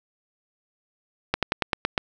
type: slowing click train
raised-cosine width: 0.3 ms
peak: -5 dBFS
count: 7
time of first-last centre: 1.34-1.978 s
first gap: 87 ms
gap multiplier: 1.08
effects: none